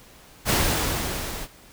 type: noise with level ramp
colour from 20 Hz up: pink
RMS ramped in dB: -19 to -34 dBFS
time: 0.45-1.48 s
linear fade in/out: 50 ms
effects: pink hiss -50 dBFS RMS until 1.72 s